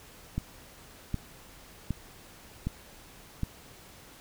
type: click train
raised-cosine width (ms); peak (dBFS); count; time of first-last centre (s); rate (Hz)
5; -17; 5; 0.38-3.433; 1.31
effects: pink hiss -52 dBFS RMS until 4.2 s